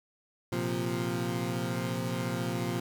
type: chord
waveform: 20% pulse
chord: Bb suspended second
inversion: none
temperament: equal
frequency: 116.54 / 130.81 / 174.61 Hz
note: Bb2 / C3 / F3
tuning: 0 / 0 / 0 cents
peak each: -29 / -31 / -29 dBFS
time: 0.52-2.8 s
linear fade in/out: 5 ms
effects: none